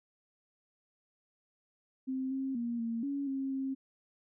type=tone with pitch steps; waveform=sine; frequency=262 / 267.2 / 236.2 / 229.9 / 280.4 / 269.6 / 267.8 Hz; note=C4 / C4 / A#3 / A#3 / C#4 / C#4 / C4; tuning=+2 / +36 / +23 / -24 / +20 / -48 / +40 cents; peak=-32 dBFS; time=2.07-3.75 s; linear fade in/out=20 ms; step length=240 ms; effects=none